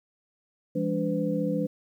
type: tone cluster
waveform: sine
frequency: 168.5 / 203 / 288.4 / 505 Hz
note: E3 / G#3 / D4 / B4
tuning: +38 / -39 / -31 / +39 cents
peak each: -30 dBFS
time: 0.75-1.67 s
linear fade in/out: 10 ms
effects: 10-bit